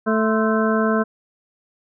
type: harmonic tone with a mistuned harmonic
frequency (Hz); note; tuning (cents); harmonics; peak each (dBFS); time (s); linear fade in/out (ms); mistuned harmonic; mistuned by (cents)
220; A3; 0; 1 / 2 / 3 / 5 / 6 / 7; -19 / -22 / -24 / -26 / -27 / -27; 0.06-1.04; 20; 5; -85
effects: none